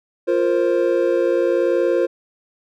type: chord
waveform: triangle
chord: F suspended fourth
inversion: none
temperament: equal with one note detuned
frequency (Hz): 349.2 / 466.2 / 526.9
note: F4 / Bb4 / C5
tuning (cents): 0 / 0 / +12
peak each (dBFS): -17 / -19 / -17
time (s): 0.27-2.07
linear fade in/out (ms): 20
effects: none